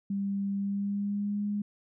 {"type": "tone with pitch glide", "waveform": "sine", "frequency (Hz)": [198.4, 205.8], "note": ["G3", "G#3"], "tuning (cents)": [21, -16], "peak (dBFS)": -28, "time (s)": [0.1, 1.62], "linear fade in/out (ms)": 5, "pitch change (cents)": 63, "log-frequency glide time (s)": [0.56, 1.45], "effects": []}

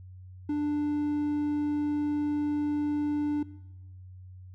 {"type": "tone", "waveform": "triangle", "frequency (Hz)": 295, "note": "D4", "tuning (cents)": 8, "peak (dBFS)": -24, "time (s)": [0.49, 3.43], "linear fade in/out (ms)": 5, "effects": ["noise-tail reverb RT60 1.0 s tail -19 dB re dry", "added 92 Hz sine -44 dBFS peak until 4.54 s"]}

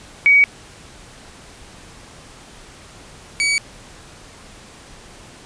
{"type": "tone pair in turn", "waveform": ["sine", "sawtooth"], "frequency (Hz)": [2259, 2270], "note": ["C#7", "C#7"], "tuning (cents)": [32, 41], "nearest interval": "unison", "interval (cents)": 9, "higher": "second", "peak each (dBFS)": [-8, -12], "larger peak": "first", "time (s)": [[0.26, 0.44], [3.4, 3.58]], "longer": "neither", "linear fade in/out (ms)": 0, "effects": ["pink hiss -42 dBFS RMS until 5.45 s", "resampled to 22050 Hz"]}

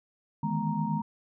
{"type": "tone cluster", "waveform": "sine", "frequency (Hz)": [153.6, 161.5, 210.8, 244.1, 933], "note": ["D#3", "E3", "G#3", "B3", "A#5"], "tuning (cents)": [-22, -35, 26, -20, 1], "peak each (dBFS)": [-35, -32, -31, -37, -33], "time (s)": [0.43, 1.02], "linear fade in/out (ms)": 5, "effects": []}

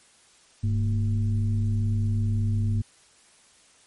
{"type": "tone with frequency modulation", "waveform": "sine", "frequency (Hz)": 101.5, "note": "G#2", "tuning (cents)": -39, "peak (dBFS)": -21, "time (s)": [0.63, 2.82], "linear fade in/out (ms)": 10, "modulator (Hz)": 128, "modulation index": 0.57, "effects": ["white hiss -57 dBFS RMS until 3.86 s", "MP3 48 kbps"]}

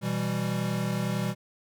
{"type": "chord", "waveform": "square", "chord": "E minor", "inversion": "second", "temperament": "equal", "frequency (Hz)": [123.47, 164.81, 196], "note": ["B2", "E3", "G3"], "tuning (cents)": [0, 0, 0], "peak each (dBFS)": [-32, -33, -31], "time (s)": [0.01, 1.35], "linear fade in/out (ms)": 50, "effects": []}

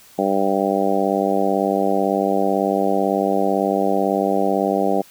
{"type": "harmonic tone", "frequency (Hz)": 98, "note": "G2", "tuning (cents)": 0, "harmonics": [2, 3, 4, 5, 6, 7, 8], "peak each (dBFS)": [-24, -24, -24, -24, -24, -24, -24], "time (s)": [0.18, 5.02], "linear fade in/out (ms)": 10, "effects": ["white hiss -48 dBFS RMS until 5.1 s"]}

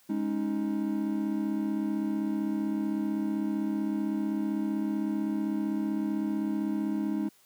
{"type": "chord", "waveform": "triangle", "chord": "Ab suspended fourth", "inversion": "none", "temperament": "equal with one note detuned", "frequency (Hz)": [207.7, 277.2, 312.9], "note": ["Ab3", "Db4", "Eb4"], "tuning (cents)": [0, 0, 10], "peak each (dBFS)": [-29, -32, -29], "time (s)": [0.09, 7.29], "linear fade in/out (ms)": 10, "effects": ["white hiss -62 dBFS RMS until 7.45 s", "high-pass 100 Hz 12 dB/octave"]}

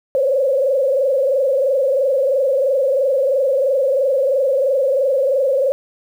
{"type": "tone with frequency modulation", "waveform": "sine", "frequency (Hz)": 539, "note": "C#5", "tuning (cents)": -49, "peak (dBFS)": -13, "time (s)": [0.15, 5.72], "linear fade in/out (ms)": 0, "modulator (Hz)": 23, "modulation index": 1.5, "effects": ["8-bit"]}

